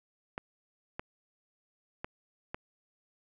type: clicks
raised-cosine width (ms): 0.5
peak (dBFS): -21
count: 4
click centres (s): 0.379 / 0.995 / 2.045 / 2.545
effects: none